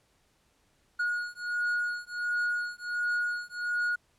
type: beating tone pair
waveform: triangle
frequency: 1444 / 1445.4 Hz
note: F#6 / F#6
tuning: -43 / -41 cents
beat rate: 1.4 Hz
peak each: -30 dBFS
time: 0.99-3.96 s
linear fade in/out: 10 ms
effects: pink hiss -69 dBFS RMS until 4.18 s + low-pass 11000 Hz 12 dB/octave